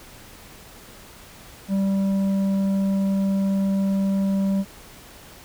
sine tone with tanh clipping, 195.1 Hz, G3, 8 cents flat, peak -20 dBFS, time 1.68-4.65 s, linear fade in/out 50 ms, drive 7 dB, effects pink hiss -45 dBFS RMS until 5.44 s

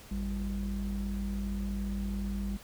triangle ring-modulated tone, 72.3 Hz, D2, 27 cents flat, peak -26 dBFS, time 0.11-2.57 s, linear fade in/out 5 ms, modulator 126 Hz, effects pink hiss -52 dBFS RMS until 2.63 s

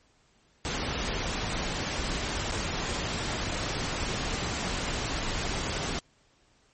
pink noise with dropouts, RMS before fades -31 dBFS, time 0.65-5.99 s, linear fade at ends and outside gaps 0 ms, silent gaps 2.513-2.521 s, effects pink hiss -65 dBFS RMS until 6.73 s + MP3 32 kbps

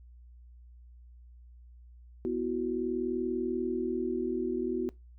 sine chord, B suspended fourth, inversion none, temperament equal, 246.9 / 329.6 / 370 Hz, B3 / E4 / F#4, 0 / 0 / 0 cents, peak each -34 / -35 / -31 dBFS, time 2.25-4.89 s, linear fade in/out 0 ms, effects noise-tail reverb RT60 0.2 s tail -22 dB re dry + added 60 Hz sine -50 dBFS peak until 5.18 s

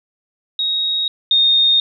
sine tone pair in turn, 3773 / 3685 Hz, A#7 / A#7, +20 / -21 cents, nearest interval unison, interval 41 cents, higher first, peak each -16 / -10 dBFS, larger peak second, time 0.59-1.08 / 1.31-1.8 s, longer neither, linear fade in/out 2 ms, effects none

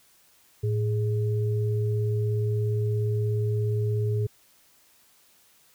sine tone pair together, 110.38 / 415.3 Hz, A2 / G#4, +6 / 0 cents, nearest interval octave + major seventh, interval 2294 cents, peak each -23 / -31 dBFS, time 0.63-4.27 s, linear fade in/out 10 ms, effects white hiss -60 dBFS RMS until 5.74 s

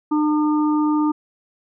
harmonic tone, 302.4 Hz, D#4, 49 cents flat, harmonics 1 / 3 / 4, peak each -16 / -26 / -28 dBFS, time 0.11-1.12 s, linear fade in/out 10 ms, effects none

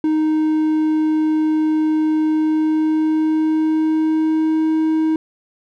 triangle tone with pitch glide, 311.1 to 316.2 Hz, D#4 to D#4, 0 to +28 cents, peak -12 dBFS, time 0.04-5.16 s, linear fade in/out 2 ms, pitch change +28 cents, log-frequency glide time 2.27-4.7 s, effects none

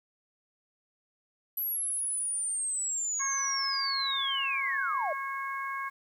sine linear sweep, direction down, 11840 to 565 Hz, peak -29 dBFS, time 1.57-5.13 s, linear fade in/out 5 ms
harmonic tone, 546 Hz, C#5, 26 cents flat, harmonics 2 / 3 / 4, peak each -34 / -38 / -40 dBFS, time 3.19-5.9 s, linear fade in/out 20 ms
effects 10-bit

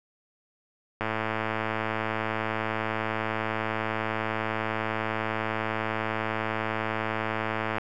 click train, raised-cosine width 0.5 ms, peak -13 dBFS, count 746, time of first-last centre 1.01-7.783 s, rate 110 Hz, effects none

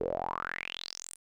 sawtooth tone with band-pass filter sweep, 43.65 Hz, F1, in tune, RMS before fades -37 dBFS, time 0-1.16 s, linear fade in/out 10 ms, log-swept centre 420 to 9700 Hz, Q 8.2, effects none

